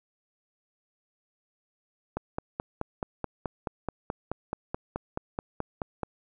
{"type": "click train", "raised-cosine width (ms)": 1, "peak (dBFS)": -16, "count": 19, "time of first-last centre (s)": [2.17, 6.033], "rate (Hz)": 4.66, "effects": []}